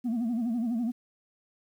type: tone with vibrato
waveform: sine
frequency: 234 Hz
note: A#3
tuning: 7 cents sharp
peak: -24 dBFS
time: 0.04-0.92 s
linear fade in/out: 20 ms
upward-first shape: sine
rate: 12 Hz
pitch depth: 110 cents each way
effects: tanh soft clip ceiling -25 dBFS + 10-bit